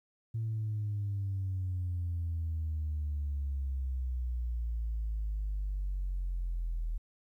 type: exponential sweep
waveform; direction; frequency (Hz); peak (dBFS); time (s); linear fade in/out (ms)
sine; down; 113.5 to 40.02; -30; 0.34-6.98; 10
effects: tanh soft clip ceiling -28 dBFS + 12-bit